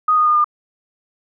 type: tone with pitch steps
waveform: sine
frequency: 1244.5 / 1231.6 / 1218.9 / 1206.3 Hz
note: D#6 / D#6 / D#6 / D6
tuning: 0 / -18 / -36 / +46 cents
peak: -11 dBFS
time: 0.08-0.444 s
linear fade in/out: 5 ms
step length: 91 ms
effects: none